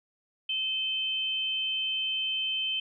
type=tone pair together; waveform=sine; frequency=2590 / 3090 Hz; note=E7 / G7; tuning=-31 / -26 cents; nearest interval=minor third; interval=305 cents; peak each=-35 / -28 dBFS; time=0.49-2.8 s; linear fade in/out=5 ms; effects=none